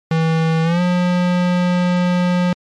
square tone with pitch glide, 161.9 to 178.6 Hz, E3 to F3, -31 to +39 cents, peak -14 dBFS, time 0.11-2.53 s, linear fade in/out 2 ms, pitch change +170 cents, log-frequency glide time 0.63-0.81 s, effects low-pass 4000 Hz 12 dB/octave + MP3 64 kbps

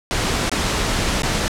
pink noise with dropouts, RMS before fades -20 dBFS, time 0.11-1.48 s, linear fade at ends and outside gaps 0 ms, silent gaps 0.495-0.516 / 1.22-1.233 s, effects low-pass 8000 Hz 12 dB/octave

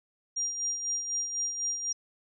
sine tone with tremolo, 5700 Hz, F8, 34 cents sharp, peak -27 dBFS, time 0.36-1.93 s, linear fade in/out 10 ms, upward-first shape sine, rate 4 Hz, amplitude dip 55%, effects none

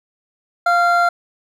triangle tone pair together, 698.5 / 1381 Hz, F5 / F6, 0 / -20 cents, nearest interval octave, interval 1180 cents, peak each -13 dBFS, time 0.66-1.09 s, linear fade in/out 5 ms, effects none

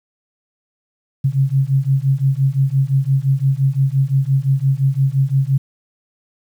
sine beating tone pair, 132.9 / 138.7 Hz, C3 / C#3, +27 / +1 cents, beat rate 5.8 Hz, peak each -16 dBFS, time 1.24-5.58 s, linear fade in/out 10 ms, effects 8-bit

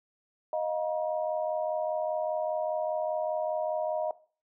sine tone cluster, 623 / 708 / 954 Hz, D#5 / F5 / A#5, +2 / +23 / +40 cents, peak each -29 / -34 / -37 dBFS, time 0.53-4.11 s, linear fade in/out 2 ms, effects noise-tail reverb RT60 0.4 s tail -18 dB re dry

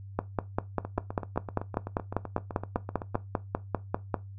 two click trains, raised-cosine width 1 ms, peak -21 / -12 dBFS, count 19 / 21, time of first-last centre 0.85-3.146 / 0.19-4.143 s, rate 7.84 / 5.06 Hz, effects noise-tail reverb RT60 0.2 s tail -17 dB re dry + added 98 Hz sine -41 dBFS peak until 4.38 s

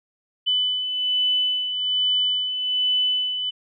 sine beating tone pair, 2999 / 3000.2 Hz, F#7 / F#7, +23 / +23 cents, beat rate 1.2 Hz, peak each -29 / -20 dBFS, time 0.46-3.51 s, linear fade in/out 20 ms, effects none

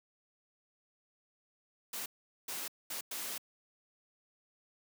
white noise bursts at uneven times, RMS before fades -40 dBFS, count 4, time 1.93-2.06 / 2.48-2.68 / 2.9-3.01 / 3.11-3.38 s, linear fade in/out 5 ms, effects high-pass 200 Hz 12 dB/octave

